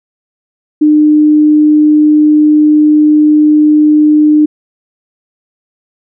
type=tone; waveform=sine; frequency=302.4 Hz; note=D#4; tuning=49 cents flat; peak=-3 dBFS; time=0.81-4.46 s; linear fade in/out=10 ms; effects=none